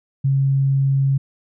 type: tone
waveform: sine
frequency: 136.5 Hz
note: C#3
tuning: 26 cents flat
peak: -14 dBFS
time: 0.24-1.18 s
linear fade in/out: 10 ms
effects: none